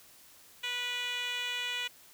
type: tone with band-pass filter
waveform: 10% pulse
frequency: 490.1 Hz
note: B4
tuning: 13 cents flat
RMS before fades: -35 dBFS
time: 0.63-1.88 s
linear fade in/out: 10 ms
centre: 3100 Hz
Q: 2.1
effects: white hiss -57 dBFS RMS until 2.13 s